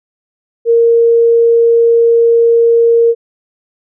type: tone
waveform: sine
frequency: 464.5 Hz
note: A#4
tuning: 6 cents flat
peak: -5 dBFS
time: 0.65-3.15 s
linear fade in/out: 50 ms
effects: none